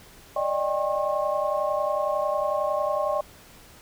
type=tone cluster; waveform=sine; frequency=584 / 615 / 794 / 1081 Hz; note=D5 / D#5 / G5 / C#6; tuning=-10 / -20 / +22 / -44 cents; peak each=-27 / -27 / -31 / -29 dBFS; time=0.36-3.21 s; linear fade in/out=5 ms; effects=pink hiss -50 dBFS RMS until 3.81 s